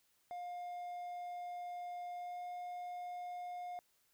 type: tone with pitch glide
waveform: triangle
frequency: 709 to 713.5 Hz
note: F5 to F5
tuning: +26 to +37 cents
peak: -40 dBFS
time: 0.31-3.79 s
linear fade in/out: 0 ms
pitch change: +11 cents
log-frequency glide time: 2.14-2.44 s
effects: white hiss -75 dBFS RMS until 4.13 s

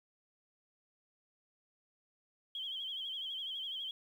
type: tone with vibrato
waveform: sine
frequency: 3192 Hz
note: G7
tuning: 31 cents sharp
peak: -38 dBFS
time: 2.55-3.91 s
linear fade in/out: 2 ms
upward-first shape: sine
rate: 12 Hz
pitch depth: 78 cents each way
effects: 11-bit

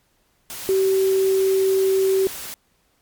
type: tone in noise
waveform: sine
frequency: 383.5 Hz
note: G4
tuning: 38 cents flat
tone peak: -15 dBFS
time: 0.69-2.27 s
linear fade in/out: 0 ms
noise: white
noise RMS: -33 dBFS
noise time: 0.5-2.54 s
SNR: +15 dB
effects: pink hiss -64 dBFS RMS until 3.01 s + MP3 96 kbps

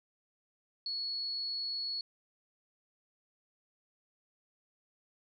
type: tone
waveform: sine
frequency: 4374 Hz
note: C#8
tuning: 24 cents flat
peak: -34 dBFS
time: 0.86-2.01 s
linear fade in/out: 2 ms
effects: none

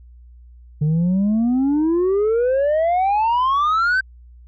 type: exponential sweep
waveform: sine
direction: up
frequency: 146.83 to 1568 Hz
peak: -12 dBFS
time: 0.81-4.01 s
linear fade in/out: 10 ms
effects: tanh soft clip ceiling -14 dBFS + added 60 Hz sine -41 dBFS peak until 4.47 s

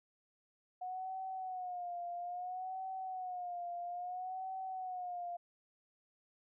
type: tone with vibrato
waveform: sine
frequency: 728 Hz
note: F#5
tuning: 28 cents flat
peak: -39 dBFS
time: 0.81-5.37 s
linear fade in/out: 10 ms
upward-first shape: sine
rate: 0.6 Hz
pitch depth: 74 cents each way
effects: none

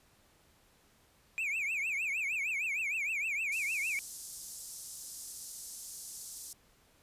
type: tone with vibrato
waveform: triangle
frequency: 2414 Hz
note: D7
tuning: 47 cents sharp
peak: -30 dBFS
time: 1.38-3.99 s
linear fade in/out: 0 ms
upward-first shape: triangle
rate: 6.5 Hz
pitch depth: 220 cents each way
type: band-pass noise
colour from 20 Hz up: white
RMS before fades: -46 dBFS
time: 3.52-6.53 s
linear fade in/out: 2 ms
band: 5300 to 11000 Hz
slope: 24 dB/octave
effects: pink hiss -66 dBFS RMS until 7.02 s + resampled to 32000 Hz

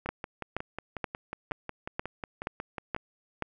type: two click trains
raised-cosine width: 0.5 ms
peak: -15 / -20 dBFS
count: 8 / 17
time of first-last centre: 0.09-3.423 / 0.06-2.964 s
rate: 2.1 / 5.51 Hz
effects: none

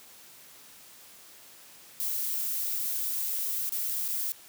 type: noise with dropouts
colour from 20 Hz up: violet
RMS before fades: -31 dBFS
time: 2-4.32 s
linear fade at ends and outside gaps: 0 ms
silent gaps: 3.693-3.722 / 4.08-4.086 s
effects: white hiss -52 dBFS RMS until 4.48 s + high-pass 80 Hz 12 dB/octave

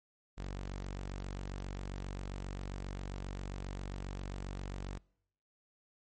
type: tone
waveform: sawtooth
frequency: 47.47 Hz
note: F#1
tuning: 45 cents sharp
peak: -35 dBFS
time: 0.37-4.99 s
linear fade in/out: 20 ms
effects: noise-tail reverb RT60 0.8 s tail -26 dB re dry + MP3 32 kbps

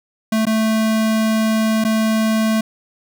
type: tone with dropouts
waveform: square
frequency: 220 Hz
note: A3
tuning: in tune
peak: -15 dBFS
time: 0.32-2.61 s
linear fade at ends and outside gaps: 5 ms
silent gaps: 0.454-0.467 / 1.841-1.848 s
effects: none

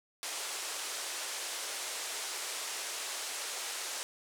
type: band-pass noise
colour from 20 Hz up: white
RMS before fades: -39 dBFS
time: 0.23-4.03 s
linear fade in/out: 0 ms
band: 390 to 9500 Hz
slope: 24 dB/octave
effects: none

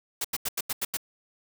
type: noise bursts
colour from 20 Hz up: white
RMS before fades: -29 dBFS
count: 7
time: 0.21-0.971 s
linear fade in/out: 5 ms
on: 35 ms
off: 86 ms
effects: none

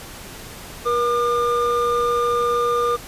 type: tone pair together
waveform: triangle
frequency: 478.2 / 1205 Hz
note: A#4 / D6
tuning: +44 / +44 cents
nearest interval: octave + major third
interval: 1600 cents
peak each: -18 dBFS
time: 0.85-2.97 s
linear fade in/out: 20 ms
effects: pink hiss -37 dBFS RMS until 3.07 s + resampled to 32000 Hz

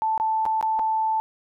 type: tone with dropouts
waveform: sine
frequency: 880 Hz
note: A5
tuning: in tune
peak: -20 dBFS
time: 0.02-1.2 s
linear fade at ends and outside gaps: 0 ms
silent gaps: 0.178-0.199 / 0.454-0.462 / 0.611-0.627 / 0.791-0.795 s
effects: none

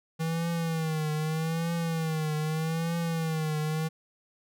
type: tone with vibrato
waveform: square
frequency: 160.7 Hz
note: E3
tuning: 44 cents flat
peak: -28 dBFS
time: 0.19-3.89 s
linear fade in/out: 20 ms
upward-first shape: triangle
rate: 0.81 Hz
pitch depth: 93 cents each way
effects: none

